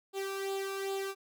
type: tone with flanger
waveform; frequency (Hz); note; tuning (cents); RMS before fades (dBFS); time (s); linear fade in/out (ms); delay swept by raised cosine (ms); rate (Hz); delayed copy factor
sawtooth; 390.2; G4; -8; -36; 0.13-1.15; 50; 0.25 to 0.8; 2.5; +0.65
effects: none